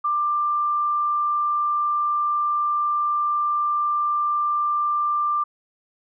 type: tone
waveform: sine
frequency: 1186 Hz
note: D6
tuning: 17 cents sharp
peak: -19 dBFS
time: 0.04-5.44 s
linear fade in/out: 10 ms
effects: none